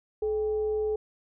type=tone with frequency modulation; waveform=sine; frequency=427.9 Hz; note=A4; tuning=48 cents flat; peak=-25 dBFS; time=0.22-0.96 s; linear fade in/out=5 ms; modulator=366 Hz; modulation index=0.24; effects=none